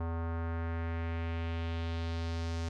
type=tone with low-pass filter sweep; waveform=square; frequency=83.1 Hz; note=E2; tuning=15 cents sharp; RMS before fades=-35 dBFS; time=0-2.69 s; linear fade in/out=5 ms; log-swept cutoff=1100 to 6100 Hz; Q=1.7; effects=none